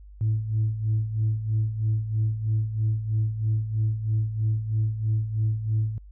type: tone with tremolo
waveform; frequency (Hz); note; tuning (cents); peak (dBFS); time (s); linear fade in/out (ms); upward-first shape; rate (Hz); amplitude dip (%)
sine; 109.1; A2; -14; -18; 0.21-5.98; 0; sine; 3.1; 70
effects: tanh soft clip ceiling -17 dBFS + added 50 Hz sine -43 dBFS peak until 6.11 s